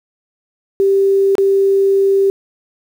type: tone with dropouts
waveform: sine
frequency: 392 Hz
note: G4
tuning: in tune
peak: -9 dBFS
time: 0.8-2.3 s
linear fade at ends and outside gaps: 0 ms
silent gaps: 1.353-1.382 s
effects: 7-bit